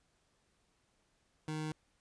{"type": "tone", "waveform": "25% pulse", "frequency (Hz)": 155.1, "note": "D#3", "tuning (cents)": -5, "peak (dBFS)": -33, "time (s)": [1.48, 1.72], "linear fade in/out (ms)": 2, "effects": ["pink hiss -75 dBFS RMS until 2 s", "resampled to 22050 Hz"]}